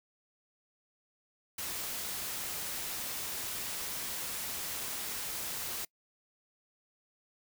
white noise, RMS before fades -38 dBFS, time 1.58-5.85 s, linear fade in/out 5 ms, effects noise-tail reverb RT60 0.1 s tail -25 dB re dry

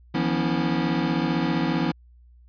square tone cluster, 161 / 176.4 / 243.2 / 277.4 / 325.5 Hz, E3 / F3 / B3 / C#4 / E4, -41 / +18 / -26 / +1 / -22 cents, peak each -29 dBFS, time 0.14-1.92 s, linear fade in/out 10 ms, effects added 60 Hz sine -49 dBFS peak until 2.48 s + resampled to 11025 Hz

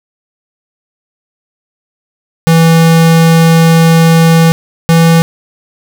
square tone pair in turn, 164.4 / 165.35 Hz, E3 / E3, -4 / +6 cents, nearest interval unison, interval 10 cents, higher second, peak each -4 dBFS, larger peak neither, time 2.47-4.52 / 4.89-5.22 s, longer first, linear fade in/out 0 ms, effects none

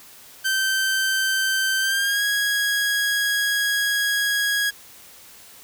sawtooth tone with pitch glide, 1552 to 1653.8 Hz, G6 to G#6, -18 to -8 cents, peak -16 dBFS, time 0.44-4.71 s, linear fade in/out 20 ms, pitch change +110 cents, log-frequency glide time 1.8-2.23 s, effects white hiss -46 dBFS RMS until 5.63 s

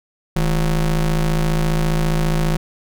square ring-modulated tone, 92.5 Hz, F#2, in tune, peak -13 dBFS, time 0.36-2.57 s, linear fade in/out 5 ms, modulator 65.1 Hz, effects none

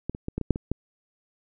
clicks, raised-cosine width 3 ms, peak -15 / -22 / -17 / -15 / -16 / -6 / -18 / -12 dBFS, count 8, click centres 0.096 / 0.149 / 0.284 / 0.38 / 0.413 / 0.507 / 0.559 / 0.716 s, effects none

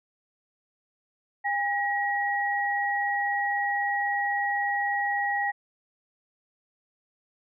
sine tone pair together, 810.2 / 1906 Hz, G#5 / A#6, -43 / +38 cents, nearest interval octave + minor third, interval 1481 cents, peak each -27 dBFS, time 1.44-5.52 s, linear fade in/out 20 ms, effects none

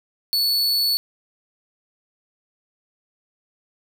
45% pulse tone, 4435 Hz, C#8, in tune, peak -17 dBFS, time 0.33-0.97 s, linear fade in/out 0 ms, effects none

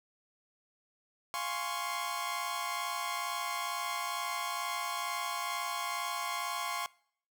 sawtooth chord, Db major seventh, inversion first, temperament equal, 698.5 / 830.6 / 1046.5 / 1108.7 Hz, F5 / Ab5 / C6 / Db6, 0 / 0 / 0 / 0 cents, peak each -38 / -39 / -34 / -34 dBFS, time 1.34-6.86 s, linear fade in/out 0 ms, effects noise-tail reverb RT60 0.6 s tail -23 dB re dry

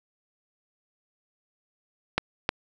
clicks, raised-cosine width 0.3 ms, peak -6 dBFS, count 2, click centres 2.18 / 2.491 s, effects none

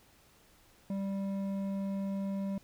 sine tone with hard clipping, 196 Hz, G3, in tune, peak -34 dBFS, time 0.9-2.58 s, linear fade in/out 2 ms, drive 8 dB, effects pink hiss -63 dBFS RMS until 2.63 s

